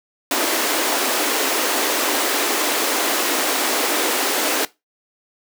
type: high-pass noise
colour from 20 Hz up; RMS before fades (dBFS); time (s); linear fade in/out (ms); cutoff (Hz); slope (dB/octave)
pink; -20; 0.31-4.65; 2; 270; 48
effects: noise-tail reverb RT60 0.2 s tail -19 dB re dry